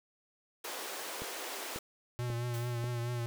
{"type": "high-pass noise", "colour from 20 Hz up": "pink", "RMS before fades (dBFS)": -41, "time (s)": [0.64, 1.79], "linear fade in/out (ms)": 5, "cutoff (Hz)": 360, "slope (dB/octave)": 24}
{"type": "click train", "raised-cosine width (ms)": 2, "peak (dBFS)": -28, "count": 4, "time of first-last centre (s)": [1.22, 2.842], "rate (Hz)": 1.85}
{"type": "tone with vibrato", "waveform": "square", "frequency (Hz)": 120, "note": "B2", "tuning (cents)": -49, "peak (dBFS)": -34, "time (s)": [2.19, 3.26], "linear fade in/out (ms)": 0, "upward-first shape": "triangle", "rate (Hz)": 4.6, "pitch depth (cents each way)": 46}
{"type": "noise with exponential decay", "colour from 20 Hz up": "white", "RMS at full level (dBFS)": -46, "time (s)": [2.54, 3], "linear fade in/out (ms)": 0, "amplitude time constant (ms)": 100}
{"effects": []}